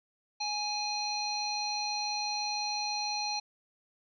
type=harmonic tone; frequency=831 Hz; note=G#5; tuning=1 cent sharp; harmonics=1 / 3 / 5 / 7; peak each=-35 / -40 / -34 / -41 dBFS; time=0.4-3.4 s; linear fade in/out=10 ms; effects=none